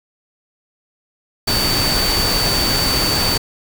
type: tone in noise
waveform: sine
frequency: 4565 Hz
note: D8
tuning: 50 cents flat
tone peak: -18 dBFS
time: 1.47-3.38 s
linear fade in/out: 10 ms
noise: pink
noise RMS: -19 dBFS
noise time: 1.47-3.38 s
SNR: -2 dB
effects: none